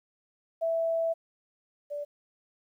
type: tone pair in turn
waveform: sine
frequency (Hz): 659.3 / 582.8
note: E5 / D5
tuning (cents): 0 / -13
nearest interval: major second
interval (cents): 213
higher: first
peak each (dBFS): -25 / -32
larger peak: first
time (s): 0.61-1.14 / 1.9-2.05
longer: first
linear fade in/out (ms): 20
effects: 11-bit